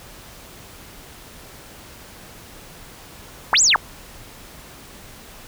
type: linear two-way sweep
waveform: sine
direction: up then down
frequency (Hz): 687 to 8080 to 742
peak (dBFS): -12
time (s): 3.53-3.76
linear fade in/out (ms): 0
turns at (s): 3.62
effects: pink hiss -42 dBFS RMS until 5.47 s